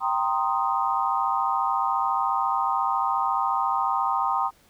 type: chord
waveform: sine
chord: C minor seventh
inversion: second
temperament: equal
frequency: 784 / 932.3 / 1046.5 / 1244.5 Hz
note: G5 / Bb5 / C6 / Eb6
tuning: 0 / 0 / 0 / 0 cents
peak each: -27 dBFS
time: 0-4.51 s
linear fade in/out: 50 ms
effects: pink hiss -59 dBFS RMS until 4.69 s